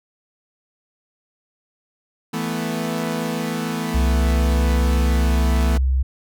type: chord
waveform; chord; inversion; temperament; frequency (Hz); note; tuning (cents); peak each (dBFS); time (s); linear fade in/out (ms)
sawtooth; E suspended fourth; none; equal; 164.81 / 220 / 246.9; E3 / A3 / B3; 0 / 0 / 0; -23 / -22 / -23; 2.33-5.78; 10
type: tone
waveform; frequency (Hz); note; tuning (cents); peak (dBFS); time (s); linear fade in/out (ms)
sine; 65.41; C2; 0; -15; 3.94-6.03; 10
effects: none